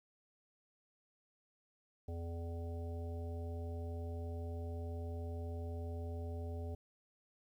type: harmonic tone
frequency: 84.2 Hz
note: E2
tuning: 37 cents sharp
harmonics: 1 / 3 / 5 / 7 / 9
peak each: -40 / -51 / -50 / -53 / -56 dBFS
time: 2.08-6.75 s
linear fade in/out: 5 ms
effects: 12-bit